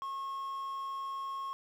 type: tone with quantisation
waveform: triangle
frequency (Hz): 1087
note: C#6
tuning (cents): -34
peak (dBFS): -34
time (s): 0.02-1.53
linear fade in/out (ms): 0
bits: 10
effects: none